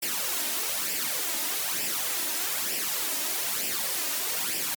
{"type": "noise with flanger", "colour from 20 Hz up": "white", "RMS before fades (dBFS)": -29, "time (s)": [0.02, 4.75], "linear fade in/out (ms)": 10, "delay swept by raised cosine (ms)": [0.38, 3.28], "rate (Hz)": 1.1, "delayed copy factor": 0.65, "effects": ["high-pass 200 Hz 12 dB/octave", "MP3 96 kbps"]}